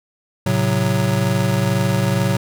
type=chord; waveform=square; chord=F# diminished; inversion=first; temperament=just; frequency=111 / 133.2 / 185 Hz; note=A2 / C3 / F#3; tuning=+16 / +31 / 0 cents; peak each=-21 dBFS; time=0.46-2.37 s; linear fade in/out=5 ms; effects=none